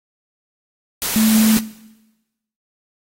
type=tone in noise; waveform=sine; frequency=219.2 Hz; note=A3; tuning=6 cents flat; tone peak=-12 dBFS; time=1.16-1.57 s; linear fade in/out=0 ms; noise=white; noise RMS=-21 dBFS; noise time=1.02-1.59 s; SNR=+6 dB; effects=noise-tail reverb RT60 1.0 s tail -18 dB re dry + AAC 48 kbps